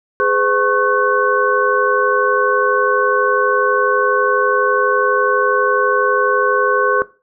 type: tone cluster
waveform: sine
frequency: 415.9 / 508 / 1096 / 1510 Hz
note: G#4 / B4 / C#6 / F#6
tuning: +2 / +49 / -20 / +35 cents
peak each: -18 dBFS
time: 0.2-7.02 s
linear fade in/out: 0 ms
effects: noise-tail reverb RT60 0.3 s tail -17 dB re dry